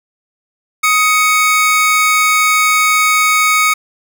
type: tone pair together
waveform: 45% pulse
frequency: 1255 / 2228 Hz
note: D#6 / C#7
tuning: +15 / +8 cents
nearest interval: minor seventh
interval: 993 cents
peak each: -12 dBFS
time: 0.83-3.74 s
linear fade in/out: 10 ms
effects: none